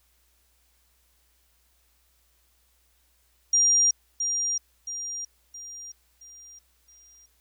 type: tone with echo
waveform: sine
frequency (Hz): 5700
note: F8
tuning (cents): +34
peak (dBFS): -17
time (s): 3.53-3.91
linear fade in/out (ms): 5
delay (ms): 670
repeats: 5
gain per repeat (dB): -7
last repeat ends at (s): 7.26
effects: added 60 Hz sine -67 dBFS peak until 7.4 s + white hiss -67 dBFS RMS until 7.4 s